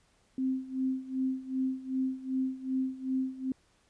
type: tone with tremolo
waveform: sine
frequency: 261.6 Hz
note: C4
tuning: in tune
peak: -26 dBFS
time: 0.38-3.52 s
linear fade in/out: 2 ms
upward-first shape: sine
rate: 2.6 Hz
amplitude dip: 85%
effects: pink hiss -68 dBFS RMS until 3.89 s + resampled to 22050 Hz